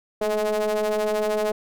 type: ring-modulated tone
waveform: square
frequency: 105.1 Hz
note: G#2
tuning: 21 cents sharp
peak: -19 dBFS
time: 0.21-1.52 s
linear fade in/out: 5 ms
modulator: 532 Hz
effects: none